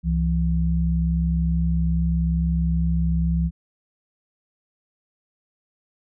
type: tone pair together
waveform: sine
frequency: 66.35 / 167.2 Hz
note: C2 / E3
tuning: +25 / +25 cents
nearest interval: octave + major third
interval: 1600 cents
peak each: -21 dBFS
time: 0.03-3.51 s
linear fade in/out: 50 ms
effects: none